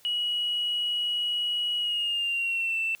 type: tone with pitch glide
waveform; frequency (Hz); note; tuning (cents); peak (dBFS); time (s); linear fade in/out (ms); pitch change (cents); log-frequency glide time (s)
sine; 2913 to 2671; F#7 to E7; -28 to +22; -24; 0.05-2.95; 0; -150; 1.79-2.78
effects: tanh soft clip ceiling -21 dBFS + white hiss -58 dBFS RMS until 3 s